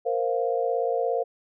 sine chord, Bb suspended second, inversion none, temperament equal, 466.2 / 523.3 / 698.5 Hz, Bb4 / C5 / F5, 0 / 0 / 0 cents, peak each -26 / -27 / -28 dBFS, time 0.05-1.24 s, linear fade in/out 20 ms, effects none

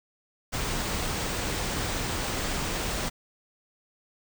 pink band-stop noise, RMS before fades -30 dBFS, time 0.52-3.1 s, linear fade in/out 20 ms, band 9700 to 14000 Hz, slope 96 dB/octave, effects none

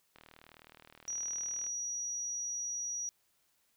click train, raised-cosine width 0.3 ms, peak -37 dBFS, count 60, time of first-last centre 0.16-1.665 s, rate 39.2 Hz
sine tone, 5790 Hz, F#8, 38 cents flat, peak -35 dBFS, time 1.08-3.09 s, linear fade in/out 0 ms
effects white hiss -74 dBFS RMS until 3.76 s

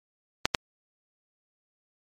clicks, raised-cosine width 0.2 ms, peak -3 dBFS, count 2, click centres 0.455 / 0.548 s, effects MP3 64 kbps

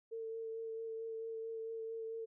sine tone with vibrato, 450.1 Hz, A4, 39 cents sharp, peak -40 dBFS, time 0.11-2.26 s, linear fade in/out 20 ms, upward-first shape sine, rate 4.5 Hz, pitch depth 15 cents each way, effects none

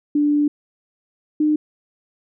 sine tone pair in turn, 293.7 / 303.4 Hz, D4 / D#4, 0 / -44 cents, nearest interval minor second, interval 56 cents, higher second, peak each -14 dBFS, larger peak neither, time 0.15-0.48 / 1.4-1.56 s, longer first, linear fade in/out 5 ms, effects none

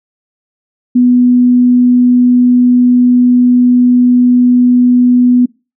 sine tone, 246.9 Hz, B3, in tune, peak -4 dBFS, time 0.95-5.46 s, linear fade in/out 10 ms, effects noise-tail reverb RT60 0.3 s tail -24 dB re dry

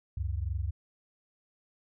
sine tone pair together, 69.19 / 92.3 Hz, C#2 / F#2, -3 / -4 cents, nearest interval perfect fourth, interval 499 cents, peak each -32 / -33 dBFS, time 0.17-0.71 s, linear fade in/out 5 ms, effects none

